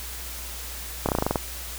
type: slowing click train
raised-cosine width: 1 ms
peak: -8 dBFS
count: 9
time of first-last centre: 1.06-1.358 s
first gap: 28 ms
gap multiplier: 1.08
effects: added 60 Hz sine -38 dBFS peak until 1.78 s + white hiss -37 dBFS RMS until 1.78 s